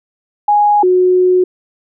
sine tone pair in turn, 829 / 365.5 Hz, G#5 / F#4, -3 / -21 cents, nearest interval octave + major second, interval 1418 cents, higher first, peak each -7 dBFS, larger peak neither, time 0.48-0.83 / 0.83-1.44 s, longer second, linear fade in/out 5 ms, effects none

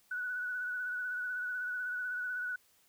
sine tone with vibrato, 1480 Hz, F#6, in tune, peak -34 dBFS, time 0.11-2.56 s, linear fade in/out 5 ms, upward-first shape sine, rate 16 Hz, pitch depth 30 cents each way, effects white hiss -68 dBFS RMS until 2.88 s

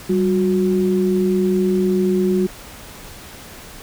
sine tone pair together, 193.19 / 364.7 Hz, G3 / F#4, -25 / -25 cents, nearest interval major seventh, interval 1100 cents, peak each -17 dBFS, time 0.09-2.47 s, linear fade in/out 10 ms, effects pink hiss -38 dBFS RMS until 3.82 s

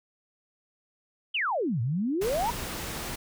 sine exponential two-way sweep, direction down then up, 3231 to 109.2 to 999 Hz, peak -25 dBFS, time 1.34-2.51 s, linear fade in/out 10 ms, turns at 1.81 s
pink noise, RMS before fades -35 dBFS, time 2.21-3.16 s, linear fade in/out 10 ms
effects none

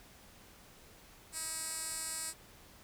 10% pulse tone with band-pass filter, 319.9 Hz, D#4, 48 cents sharp, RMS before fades -40 dBFS, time 1.32-2.34 s, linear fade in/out 50 ms, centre 8900 Hz, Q 2.8, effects pink hiss -58 dBFS RMS until 2.83 s

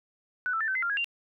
sine tone with pitch steps, 1489 / 1326 / 1773 / 1537 / 2055 / 1392 / 1653 / 2778 Hz, F#6 / E6 / A6 / G6 / C7 / F6 / G#6 / F7, +11 / +10 / +13 / -35 / -32 / -6 / -9 / -10 cents, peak -26 dBFS, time 0.46-1.044 s, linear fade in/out 0 ms, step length 73 ms, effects none

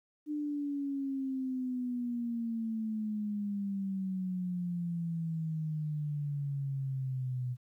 sine exponential sweep, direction down, 301.2 to 123.6 Hz, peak -32 dBFS, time 0.26-7.57 s, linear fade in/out 50 ms, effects 12-bit

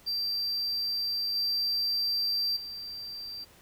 triangle tone with level steps, 4699 Hz, D8, in tune, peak -27 / -25 / -36 dBFS, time 0.06-3.45 s, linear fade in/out 20 ms, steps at 1.35 / 2.56 s, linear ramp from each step 10 ms, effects pink hiss -57 dBFS RMS until 3.61 s

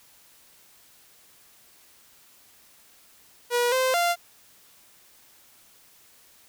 sawtooth tone with pitch steps, 483.2 / 518 / 694 Hz, B4 / C5 / F5, -38 / -17 / -11 cents, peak -17 dBFS, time 3.5-4.16 s, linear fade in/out 50 ms, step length 220 ms, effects white hiss -56 dBFS RMS until 6.48 s

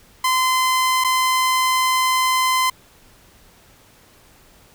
sawtooth tone with dropouts, 1030 Hz, C6, 28 cents flat, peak -12 dBFS, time 0.24-2.7 s, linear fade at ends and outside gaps 5 ms, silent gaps 1.04-1.045 s, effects pink hiss -51 dBFS RMS until 4.74 s

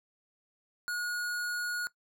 sine tone with hard clipping, 1446 Hz, F#6, 40 cents flat, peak -33 dBFS, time 0.88-1.87 s, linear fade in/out 0 ms, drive 17 dB, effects noise-tail reverb RT60 0.1 s tail -18 dB re dry

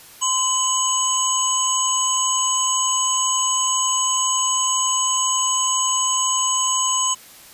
sine tone cluster, 1036 / 2988 / 6600 / 7810 Hz, C6 / F#7 / G#8 / B8, -17 / +16 / -12 / -20 cents, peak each -23 dBFS, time 0.21-7.15 s, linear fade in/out 20 ms, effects white hiss -44 dBFS RMS until 7.53 s + resampled to 32000 Hz

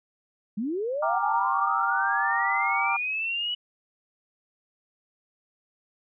sine linear sweep, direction up, 192.5 to 2960 Hz, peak -26 dBFS, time 0.57-3.55 s, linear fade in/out 10 ms
sine chord, G minor seventh, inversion none, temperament equal with one note detuned, 784 / 932.3 / 1181.5 / 1396.9 Hz, G5 / Bb5 / D6 / F6, 0 / 0 / +10 / 0 cents, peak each -29 / -29 / -28 / -33 dBFS, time 1.02-2.97 s, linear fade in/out 10 ms
effects none

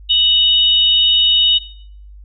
sine tone pair together, 2960 / 3721 Hz, F#7 / A#7, 0 / -4 cents, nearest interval major third, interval 396 cents, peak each -12 dBFS, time 0.09-1.59 s, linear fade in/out 20 ms, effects noise-tail reverb RT60 0.6 s tail -18 dB re dry + added 50 Hz sine -35 dBFS peak until 2.24 s

